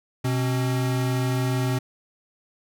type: tone pair together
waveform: square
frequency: 126.07 / 268.3 Hz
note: B2 / C4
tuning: +36 / +44 cents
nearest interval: octave + minor second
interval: 1308 cents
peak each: -23 / -30 dBFS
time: 0.24-1.79 s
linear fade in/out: 10 ms
effects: none